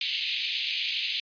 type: band-pass noise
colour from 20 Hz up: pink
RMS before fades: -30 dBFS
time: 0.01-1.2 s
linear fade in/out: 2 ms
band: 2400 to 4400 Hz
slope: 48 dB/octave
effects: resampled to 11025 Hz